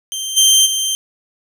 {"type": "tone with level steps", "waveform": "20% pulse", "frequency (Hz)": 3142, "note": "G7", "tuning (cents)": 3, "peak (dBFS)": [-16, -3, -11], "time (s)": [0.12, 0.95], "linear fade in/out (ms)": 0, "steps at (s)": [0.36, 0.65], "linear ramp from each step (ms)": 20, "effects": []}